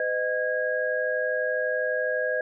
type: tone cluster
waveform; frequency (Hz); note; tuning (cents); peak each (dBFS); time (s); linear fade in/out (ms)
sine; 506 / 618 / 1642; B4 / D#5 / G#6; +42 / -12 / -20; -28; 0-2.41; 2
effects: none